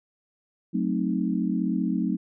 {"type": "chord", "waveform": "sine", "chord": "F# diminished seventh", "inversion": "none", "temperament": "equal", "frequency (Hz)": [185, 220, 261.6, 311.1], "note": ["F#3", "A3", "C4", "Eb4"], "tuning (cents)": [0, 0, 0, 0], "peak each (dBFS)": [-27, -28, -29, -30], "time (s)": [0.73, 2.17], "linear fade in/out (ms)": 20, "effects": []}